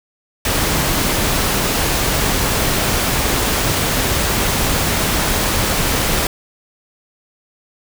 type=noise; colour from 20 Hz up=pink; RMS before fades=-17 dBFS; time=0.45-6.27 s; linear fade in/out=2 ms; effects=none